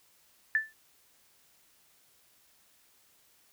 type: tone with exponential decay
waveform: sine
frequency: 1760 Hz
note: A6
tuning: in tune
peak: -20 dBFS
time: 0.55-0.73 s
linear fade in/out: 1 ms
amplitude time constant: 37 ms
effects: white hiss -65 dBFS RMS until 3.52 s